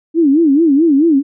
sine tone with vibrato, 302.8 Hz, D#4, 47 cents flat, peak -7 dBFS, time 0.14-1.23 s, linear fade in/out 50 ms, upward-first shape sine, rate 4.6 Hz, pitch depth 200 cents each way, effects none

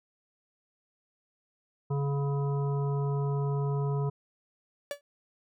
harmonic tone, 140.8 Hz, C#3, 27 cents sharp, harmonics 1 / 3 / 5 / 7 / 9, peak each -27 / -35 / -44 / -41 / -48 dBFS, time 1.9-4.1 s, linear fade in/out 10 ms
45% pulse tone with exponential decay, 574 Hz, D5, 40 cents flat, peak -28 dBFS, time 4.91-5.01 s, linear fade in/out 1 ms, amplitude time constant 20 ms
effects none

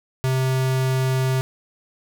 square tone, 130.81 Hz, C3, in tune, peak -19 dBFS, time 0.24-1.41 s, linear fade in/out 0 ms, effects none

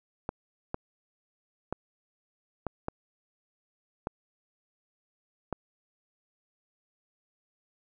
clicks, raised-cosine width 1 ms, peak -17 dBFS, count 7, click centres 0.291 / 0.744 / 1.726 / 2.667 / 2.884 / 4.071 / 5.527 s, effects none

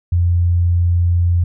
sine tone, 87 Hz, F2, 6 cents flat, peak -11 dBFS, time 0.12-1.44 s, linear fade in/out 5 ms, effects none

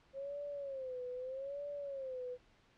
sine tone with vibrato, 536 Hz, C5, 42 cents sharp, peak -40 dBFS, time 0.13-2.38 s, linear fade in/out 50 ms, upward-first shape sine, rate 0.8 Hz, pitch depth 130 cents each way, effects pink hiss -68 dBFS RMS until 2.77 s + low-pass 4000 Hz 12 dB/octave

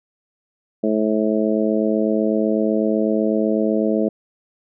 harmonic tone, 108 Hz, A2, 32 cents flat, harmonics 2 / 3 / 4 / 5 / 6, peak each -20 / -22 / -23 / -24 / -25 dBFS, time 0.83-4.09 s, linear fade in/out 10 ms, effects none

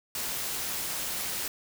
white noise, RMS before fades -33 dBFS, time 0.15-1.48 s, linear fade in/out 2 ms, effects none

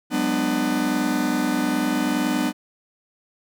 45% pulse chord, G# half-diminished seventh, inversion third, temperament just, 186.89 / 207.7 / 249.2 / 299 Hz, F#3 / G#3 / B3 / D4, +18 / 0 / +16 / +31 cents, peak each -30 / -29 / -24 / -24 dBFS, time 0.1-2.53 s, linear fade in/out 50 ms, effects none

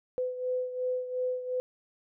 sine beating tone pair, 504 / 506.8 Hz, B4 / B4, +35 / +45 cents, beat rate 2.8 Hz, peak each -30 / -36 dBFS, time 0.18-1.6 s, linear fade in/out 0 ms, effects none

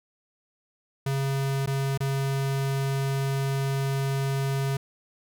square tone with dropouts, 136.6 Hz, C#3, 25 cents flat, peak -25 dBFS, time 1.06-4.77 s, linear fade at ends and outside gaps 5 ms, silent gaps 1.661-1.673 / 1.976-2.004 s, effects none

